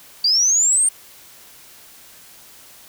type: linear sweep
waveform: sine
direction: up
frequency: 4601 to 8860 Hz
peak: -13 dBFS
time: 0.24-0.89 s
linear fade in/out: 5 ms
effects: white hiss -45 dBFS RMS until 2.88 s